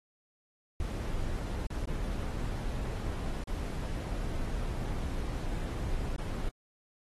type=noise with dropouts; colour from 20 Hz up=brown; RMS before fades=-34 dBFS; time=0.8-6.49 s; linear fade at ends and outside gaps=1 ms; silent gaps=1.668-1.703 / 1.856-1.874 / 3.438-3.473 / 6.163-6.183 s; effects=AAC 32 kbps